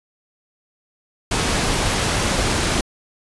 pink low-pass noise, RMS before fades -20 dBFS, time 1.31-2.81 s, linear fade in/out 5 ms, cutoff 10000 Hz, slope 12 dB/octave, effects resampled to 24000 Hz

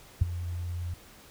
sine tone with ADSR envelope, 87.2 Hz, F2, 2 cents flat, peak -15 dBFS, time 0.21-0.94 s, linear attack 9 ms, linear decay 17 ms, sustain -16 dB, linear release 4 ms, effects pink hiss -53 dBFS RMS until 1.3 s

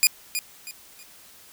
10% pulse tone with echo, 2448 Hz, D#7, 29 cents flat, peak -5 dBFS, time 0.03-0.07 s, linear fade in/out 0 ms, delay 320 ms, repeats 3, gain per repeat -10 dB, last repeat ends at 1.03 s, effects white hiss -50 dBFS RMS until 1.52 s

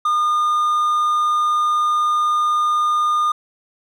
triangle tone, 1216 Hz, D#6, 40 cents flat, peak -13 dBFS, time 0.05-3.32 s, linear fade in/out 5 ms, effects none

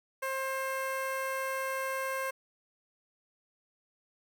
15% pulse tone with notch filter, 531 Hz, C5, 25 cents sharp, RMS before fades -34 dBFS, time 0.22-2.31 s, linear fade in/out 10 ms, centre 5000 Hz, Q 1.9, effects none

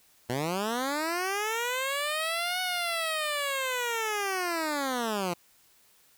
10% pulse linear two-way sweep, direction up then down, 116.5 to 740 to 168.6 Hz, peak -20 dBFS, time 0.29-5.34 s, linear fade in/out 10 ms, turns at 2.61 s, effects white hiss -62 dBFS RMS until 6.17 s

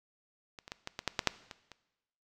clicks, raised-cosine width 0.2 ms, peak -28 / -28 / -21 / -20 / -19 / -12 / -11 / -6 / -25 / -30 dBFS, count 10, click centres 0.588 / 0.679 / 0.719 / 0.874 / 0.991 / 1.077 / 1.192 / 1.273 / 1.512 / 1.717 s, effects noise-tail reverb RT60 1.0 s tail -18 dB re dry

